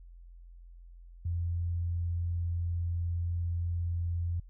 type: tone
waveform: sine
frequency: 85.9 Hz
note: F2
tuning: 28 cents flat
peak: -29 dBFS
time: 1.25-4.4 s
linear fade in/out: 5 ms
effects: added 43 Hz sine -48 dBFS peak until 4.49 s